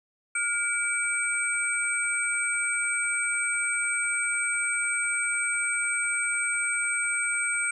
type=tone cluster; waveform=sine; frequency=1416 / 2306 / 8360 Hz; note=F6 / D7 / C9; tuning=+23 / -32 / -2 cents; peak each=-29 dBFS; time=0.35-7.71 s; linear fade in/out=5 ms; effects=none